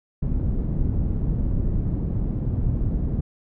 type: low-pass noise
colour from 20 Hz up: pink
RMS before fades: -23 dBFS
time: 0.22-3.21 s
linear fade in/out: 5 ms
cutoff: 190 Hz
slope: 12 dB/octave
effects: none